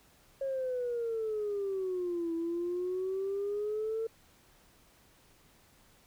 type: exponential two-way sweep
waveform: sine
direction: down then up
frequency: 548 to 329.6 to 453.3 Hz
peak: -30 dBFS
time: 0.41-4.07 s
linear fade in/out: 5 ms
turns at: 2.34 s
effects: tanh soft clip ceiling -27 dBFS + pink hiss -63 dBFS RMS until 6.06 s